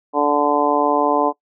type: harmonic tone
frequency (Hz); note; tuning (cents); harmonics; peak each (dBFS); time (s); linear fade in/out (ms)
146.1; D3; -9; 2 / 3 / 4 / 5 / 6 / 7; -21 / -21 / -21 / -21 / -21 / -21; 0.13-1.33; 50
effects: noise-tail reverb RT60 0.1 s tail -21 dB re dry